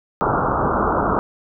white low-pass noise, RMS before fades -19 dBFS, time 0.21-1.19 s, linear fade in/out 0 ms, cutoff 1400 Hz, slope 96 dB/octave, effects none

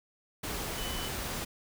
sine tone in noise, 3000 Hz, F#7, 23 cents sharp, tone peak -41 dBFS, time 0.77-1.09 s, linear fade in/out 10 ms, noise pink, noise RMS -36 dBFS, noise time 0.43-1.45 s, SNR -8 dB, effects none

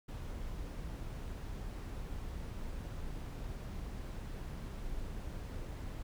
brown noise, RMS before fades -42 dBFS, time 0.08-6.03 s, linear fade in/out 10 ms, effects none

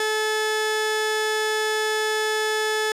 sawtooth tone pair together, 432 / 864 Hz, A4 / A5, -32 / -32 cents, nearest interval octave, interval 1200 cents, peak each -19 dBFS, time 0-2.92 s, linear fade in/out 2 ms, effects low-pass 10000 Hz 12 dB/octave

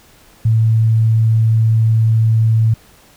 sine tone, 111.8 Hz, A2, 28 cents sharp, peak -9 dBFS, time 0.45-2.74 s, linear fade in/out 5 ms, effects pink hiss -47 dBFS RMS until 3.16 s

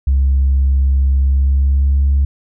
sine tone with pitch glide, 67.6 to 69.3 Hz, C#2 to C#2, -43 to 0 cents, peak -8 dBFS, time 0.07-2.25 s, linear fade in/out 5 ms, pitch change +43 cents, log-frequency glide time 1.22-1.98 s, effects tanh soft clip ceiling -7 dBFS

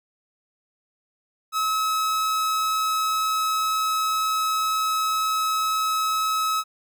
45% pulse tone, 1286 Hz, E6, 43 cents flat, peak -21 dBFS, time 1.52-6.64 s, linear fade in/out 50 ms, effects none

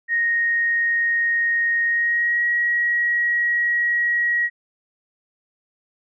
sine tone with pitch glide, 1864.7 to 1903.9 Hz, A#6 to A#6, 0 to +36 cents, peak -17 dBFS, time 0.08-4.5 s, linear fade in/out 50 ms, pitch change +36 cents, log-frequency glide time 1.86-2.44 s, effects none

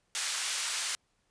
white band-pass noise, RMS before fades -33 dBFS, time 0.15-0.95 s, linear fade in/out 0 ms, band 1200 to 9000 Hz, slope 12 dB/octave, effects pink hiss -74 dBFS RMS until 1.3 s + resampled to 22050 Hz

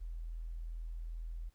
sine tone, 41.22 Hz, E1, 1 cent sharp, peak -39 dBFS, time 0-1.5 s, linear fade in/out 20 ms, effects pink hiss -75 dBFS RMS until 1.54 s

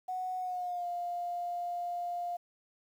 sine tone with pitch glide, 739 to 702 Hz, F#5 to F5, -2 to +9 cents, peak -33 dBFS, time 0.08-2.37 s, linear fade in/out 10 ms, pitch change -89 cents, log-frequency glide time 0.38-0.86 s, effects 10-bit

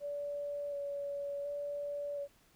sine tone with vibrato, 572 Hz, D5, 46 cents flat, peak -36 dBFS, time 0-2.28 s, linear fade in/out 50 ms, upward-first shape square, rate 0.69 Hz, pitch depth 14 cents each way, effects pink hiss -67 dBFS RMS until 2.55 s

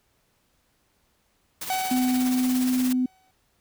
white noise with tremolo, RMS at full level -32 dBFS, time 1.61-2.93 s, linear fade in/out 5 ms, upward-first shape sine, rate 17 Hz, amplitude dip 50%
45% pulse tone with exponential decay, 754 Hz, F#5, 32 cents sharp, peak -23 dBFS, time 1.7-3.31 s, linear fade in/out 1 ms, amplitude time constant 350 ms
sine tone, 253.6 Hz, B3, 46 cents sharp, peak -20 dBFS, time 1.91-3.06 s, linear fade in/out 5 ms
effects pink hiss -68 dBFS RMS until 3.6 s

